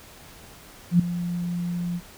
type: tone with ADSR envelope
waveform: sine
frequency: 174.61 Hz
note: F3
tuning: in tune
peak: -11 dBFS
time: 0.91-2.01 s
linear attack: 85 ms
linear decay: 4 ms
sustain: -14 dB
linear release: 47 ms
effects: pink hiss -47 dBFS RMS until 2.17 s